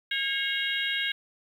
harmonic tone with a mistuned harmonic, 543 Hz, C#5, 36 cents flat, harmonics 3 / 4 / 5 / 6 / 7, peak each -31 / -32 / -33 / -34 / -34 dBFS, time 0.11-1.12 s, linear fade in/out 5 ms, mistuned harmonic 5, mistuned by +72 cents, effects 9-bit

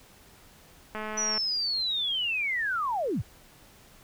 click train, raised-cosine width 0.5 ms, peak -21 dBFS, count 93, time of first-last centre 0.95-1.378 s, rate 215 Hz
sine linear sweep, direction down, 5960 to 65.4 Hz, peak -26 dBFS, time 1.17-3.22 s, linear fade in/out 10 ms
effects pink hiss -55 dBFS RMS until 4.03 s

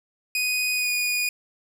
sawtooth tone with pitch glide, 2489 to 2459 Hz, D#7 to D#7, 0 to -21 cents, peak -19 dBFS, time 0.35-1.29 s, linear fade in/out 2 ms, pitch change -21 cents, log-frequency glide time 0.73-0.91 s, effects 10-bit

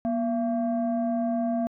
sine tone pair together, 239.3 / 676.8 Hz, A#3 / E5, +46 / +45 cents, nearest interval octave + tritone, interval 1799 cents, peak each -24 / -26 dBFS, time 0.05-1.67 s, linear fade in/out 0 ms, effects tanh soft clip ceiling -19 dBFS

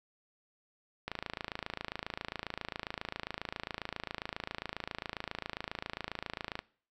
click train, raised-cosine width 0.3 ms, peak -20 dBFS, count 152, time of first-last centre 1.08-6.591 s, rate 27.4 Hz, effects noise-tail reverb RT60 0.5 s tail -22 dB re dry

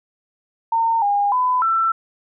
sine tone with pitch steps, 912 / 812 / 1004 / 1337 Hz, A#5 / G#5 / B5 / E6, -38 / -39 / +28 / +24 cents, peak -15 dBFS, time 0.72-1.92 s, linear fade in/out 5 ms, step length 300 ms, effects none

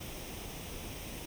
pink noise with comb filter, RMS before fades -43 dBFS, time 0-1.26 s, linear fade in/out 10 ms, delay 0.34 ms, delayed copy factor +0.5, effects none

